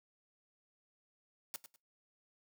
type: noise with echo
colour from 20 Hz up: white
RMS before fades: -41 dBFS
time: 1.54-1.56 s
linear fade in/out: 0 ms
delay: 100 ms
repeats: 2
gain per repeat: -12 dB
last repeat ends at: 1.76 s
effects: noise-tail reverb RT60 0.2 s tail -20 dB re dry + high-pass 150 Hz 12 dB/octave